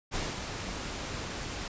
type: noise with ADSR envelope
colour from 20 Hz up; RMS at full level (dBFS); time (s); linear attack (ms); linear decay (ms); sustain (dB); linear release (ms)
pink; -32; 0.11-1.68; 46; 200; -5; 4
effects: resampled to 16000 Hz